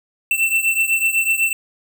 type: beating tone pair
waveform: square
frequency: 2678 / 2686 Hz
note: E7 / E7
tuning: +27 / +32 cents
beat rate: 8 Hz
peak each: -18 / -21 dBFS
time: 0.31-1.53 s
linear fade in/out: 2 ms
effects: none